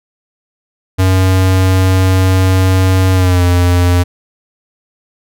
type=tone with pitch glide; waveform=square; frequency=93.8 to 88.54 Hz; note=F#2 to F2; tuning=+24 to +24 cents; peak=-8 dBFS; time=0.98-4.04 s; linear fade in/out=20 ms; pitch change=-100 cents; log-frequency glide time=3.13-3.43 s; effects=none